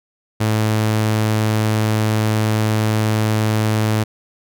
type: tone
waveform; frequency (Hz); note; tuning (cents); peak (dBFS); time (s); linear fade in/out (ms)
sawtooth; 108.5; A2; -24; -11; 0.4-4.04; 10
effects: none